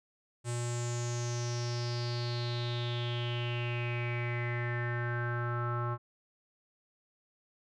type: tone with low-pass filter sweep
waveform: square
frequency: 120 Hz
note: B2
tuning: 49 cents flat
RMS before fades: -34 dBFS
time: 0.44-5.98 s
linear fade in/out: 50 ms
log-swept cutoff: 8400 to 1200 Hz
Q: 6.7
effects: none